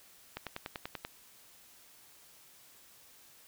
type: click train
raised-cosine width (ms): 0.3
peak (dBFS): -22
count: 8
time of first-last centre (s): 0.37-1.05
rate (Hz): 10.3
effects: white hiss -59 dBFS RMS until 3.47 s